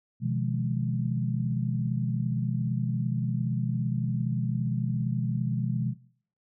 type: chord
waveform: sine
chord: F half-diminished seventh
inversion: second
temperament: just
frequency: 125.72 / 157.15 / 174.61 / 209.5 Hz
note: Cb3 / Eb3 / F3 / Ab3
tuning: +31 / +18 / 0 / +15 cents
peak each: -28 / -33 / -33 / -32 dBFS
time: 0.2-5.95 s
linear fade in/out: 50 ms
effects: noise-tail reverb RT60 0.5 s tail -18 dB re dry